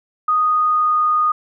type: tone with pitch glide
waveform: sine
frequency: 1242 to 1232.7 Hz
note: D#6 to D#6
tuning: -3 to -17 cents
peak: -13 dBFS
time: 0.28-1.32 s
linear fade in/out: 5 ms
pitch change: -14 cents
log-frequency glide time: 0.39-1.03 s
effects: none